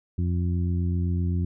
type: harmonic tone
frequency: 87.8 Hz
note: F2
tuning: 10 cents sharp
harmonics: 1 / 2 / 3 / 4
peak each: -23 / -29 / -36 / -40 dBFS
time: 0.18-1.45 s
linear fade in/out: 5 ms
effects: none